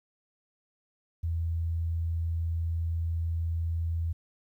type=tone; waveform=sine; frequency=83 Hz; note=E2; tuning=12 cents sharp; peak=-27 dBFS; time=1.23-4.13 s; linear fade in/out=10 ms; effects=11-bit